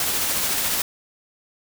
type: noise with tremolo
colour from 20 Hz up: white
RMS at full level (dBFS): -22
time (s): 0-0.82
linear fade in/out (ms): 2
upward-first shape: sine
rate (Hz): 14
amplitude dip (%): 25
effects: none